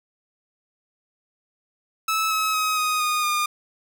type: tone with pitch steps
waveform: sawtooth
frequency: 1304 / 1285.3 / 1266.9 / 1248.7 / 1230.8 / 1213.2 Hz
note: E6 / E6 / D#6 / D#6 / D#6 / D#6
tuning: -19 / -44 / +31 / +6 / -19 / -44 cents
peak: -17 dBFS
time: 2.08-3.46 s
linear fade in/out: 5 ms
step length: 230 ms
effects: none